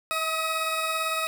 20% pulse tone pair together, 642.9 / 1268 Hz, E5 / D#6, -43 / +32 cents, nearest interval octave, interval 1175 cents, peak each -26 / -22 dBFS, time 0.11-1.27 s, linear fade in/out 0 ms, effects 8-bit

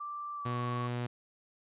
sine tone with pitch glide, 1174.7 to 1118.4 Hz, D6 to C#6, 0 to +15 cents, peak -37 dBFS, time 0-0.88 s, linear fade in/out 10 ms, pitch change -85 cents, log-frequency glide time 0.35-0.58 s
sawtooth tone, 121.6 Hz, B2, 26 cents flat, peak -29 dBFS, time 0.45-1.07 s, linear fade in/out 10 ms
effects resampled to 8000 Hz

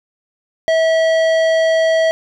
triangle tone with tanh clipping, 648 Hz, E5, 30 cents flat, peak -13 dBFS, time 0.68-2.11 s, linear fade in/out 0 ms, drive 18 dB, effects none

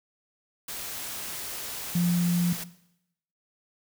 sine tone in noise, 174.6 Hz, F3, in tune, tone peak -21 dBFS, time 1.95-2.53 s, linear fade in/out 5 ms, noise white, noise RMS -36 dBFS, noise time 0.68-2.64 s, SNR +12 dB, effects noise-tail reverb RT60 0.8 s tail -17 dB re dry

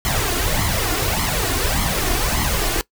pink noise with flanger, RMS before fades -20 dBFS, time 0.05-2.81 s, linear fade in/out 0 ms, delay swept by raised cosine 0.94 to 2.84 ms, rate 1.7 Hz, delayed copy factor +0.65, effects noise-tail reverb RT60 0.1 s tail -20 dB re dry

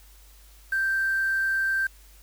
sine tone with quantisation, 1568 Hz, G6, in tune, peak -22 dBFS, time 0.72-1.87 s, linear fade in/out 5 ms, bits 7, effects added 50 Hz sine -50 dBFS peak until 2.22 s + white hiss -56 dBFS RMS until 2.22 s

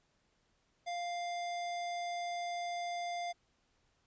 square tone, 698.5 Hz, F5, in tune, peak -37 dBFS, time 0.86-3.33 s, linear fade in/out 20 ms, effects pink hiss -75 dBFS RMS until 4.06 s + resampled to 16000 Hz

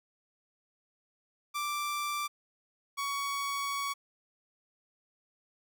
sawtooth tone pair in turn, 1174.7 / 1121.7 Hz, D6 / C#6, 0 / +20 cents, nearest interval minor second, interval 80 cents, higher first, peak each -28 dBFS, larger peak neither, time 1.54-2.28 / 2.97-3.94 s, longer second, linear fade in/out 20 ms, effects none

